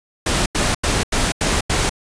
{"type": "noise bursts", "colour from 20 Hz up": "pink", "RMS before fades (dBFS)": -18, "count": 6, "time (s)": [0.26, 1.895], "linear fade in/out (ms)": 5, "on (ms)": 200, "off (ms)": 87, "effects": ["resampled to 22050 Hz"]}